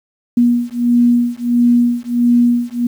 sine beating tone pair, 239.6 / 241.1 Hz, A#3 / B3, +48 / -41 cents, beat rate 1.5 Hz, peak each -13 dBFS, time 0.37-2.87 s, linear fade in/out 5 ms, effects 7-bit

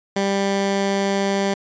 15% pulse tone, 197.3 Hz, G3, 11 cents sharp, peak -12 dBFS, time 0.16-1.54 s, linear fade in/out 5 ms, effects resampled to 16000 Hz

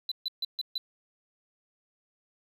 sine tone bursts, 4002 Hz, B7, 22 cents sharp, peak -26 dBFS, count 5, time 0.09-0.78 s, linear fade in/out 2 ms, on 26 ms, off 140 ms, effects tanh soft clip ceiling -27 dBFS + 11-bit

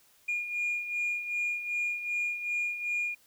sine beating tone pair, 2424 / 2426.6 Hz, D#7 / D#7, -46 / -44 cents, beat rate 2.6 Hz, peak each -35 / -29 dBFS, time 0.28-3.15 s, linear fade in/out 10 ms, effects tanh soft clip ceiling -25 dBFS + white hiss -63 dBFS RMS until 3.26 s

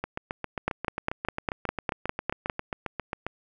two click trains, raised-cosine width 0.5 ms, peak -10 / -15 dBFS, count 10 / 25, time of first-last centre 0.68-2.498 / 0.04-3.266 s, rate 4.95 / 7.44 Hz, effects none

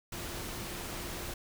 sine tone in noise, 349.2 Hz, F4, in tune, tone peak -49 dBFS, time 0.12-1.34 s, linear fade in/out 5 ms, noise pink, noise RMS -40 dBFS, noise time 0.12-1.34 s, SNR -12 dB, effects none

